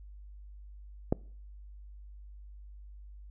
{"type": "click", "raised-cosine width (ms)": 2, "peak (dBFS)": -12, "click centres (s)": 1.125, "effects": ["noise-tail reverb RT60 0.5 s tail -24 dB re dry", "added 50 Hz sine -46 dBFS peak until 3.3 s"]}